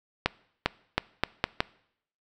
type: accelerating click train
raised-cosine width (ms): 0.3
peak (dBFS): -6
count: 6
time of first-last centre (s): 0.26-1.605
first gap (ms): 400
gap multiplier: 0.8
effects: noise-tail reverb RT60 0.7 s tail -22 dB re dry